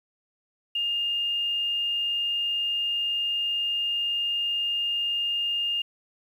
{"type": "tone with quantisation", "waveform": "sine", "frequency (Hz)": 2821, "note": "F7", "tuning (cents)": 17, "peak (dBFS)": -24, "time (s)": [0.75, 5.82], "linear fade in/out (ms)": 5, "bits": 9, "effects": []}